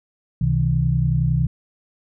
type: tone cluster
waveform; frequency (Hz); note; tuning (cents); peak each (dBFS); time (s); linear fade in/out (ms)
sine; 66.1 / 127.9 / 158.8; C2 / C3 / D#3; +18 / -39 / +36; -24 / -19 / -20; 0.41-1.47; 5
effects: none

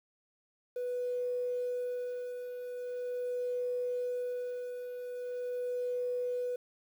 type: tone with tremolo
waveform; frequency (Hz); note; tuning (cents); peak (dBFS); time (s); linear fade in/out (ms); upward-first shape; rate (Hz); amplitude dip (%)
triangle; 493.9; B4; 0; -27; 0.76-6.56; 5; sine; 0.42; 65
effects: tanh soft clip ceiling -29 dBFS + 10-bit

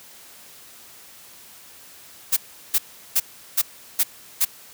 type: noise bursts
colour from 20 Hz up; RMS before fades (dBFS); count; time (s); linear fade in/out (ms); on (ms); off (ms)
blue; -18; 6; 2.32-4.452; 10; 47; 370
effects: white hiss -46 dBFS RMS until 4.73 s + high-pass 60 Hz 12 dB/octave

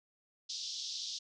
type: band-pass noise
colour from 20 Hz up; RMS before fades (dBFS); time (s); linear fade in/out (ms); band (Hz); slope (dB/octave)
white; -41; 0.49-1.19; 10; 3400 to 5900; 48
effects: none

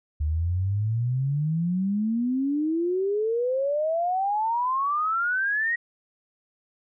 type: exponential sweep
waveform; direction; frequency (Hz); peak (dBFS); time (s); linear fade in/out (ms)
sine; up; 73.4 to 1912; -22; 0.2-5.76; 10
effects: none

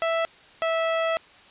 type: tone pair in turn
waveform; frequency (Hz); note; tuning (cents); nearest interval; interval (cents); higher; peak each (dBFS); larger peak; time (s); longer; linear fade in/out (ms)
sawtooth; 659.3 / 654.7; E5 / E5; 0 / -12; unison; 12; first; -18; neither; 0.02-0.25 / 0.62-1.17; second; 0
effects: white hiss -51 dBFS RMS until 1.5 s + resampled to 8000 Hz

